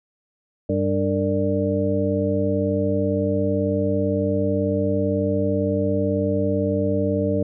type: harmonic tone with a mistuned harmonic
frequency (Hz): 98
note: G2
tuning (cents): 0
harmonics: 1 / 2 / 3 / 5 / 6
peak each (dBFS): -25 / -25 / -25 / -25 / -25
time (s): 0.69-7.43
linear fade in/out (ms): 5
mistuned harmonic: 5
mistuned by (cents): -120
effects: none